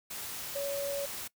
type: tone in noise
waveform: sine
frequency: 563 Hz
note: C#5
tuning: 27 cents sharp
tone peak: -32 dBFS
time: 0.55-1.06 s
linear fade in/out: 10 ms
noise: white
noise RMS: -40 dBFS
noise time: 0.1-1.28 s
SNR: +5 dB
effects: noise-tail reverb RT60 0.1 s tail -21 dB re dry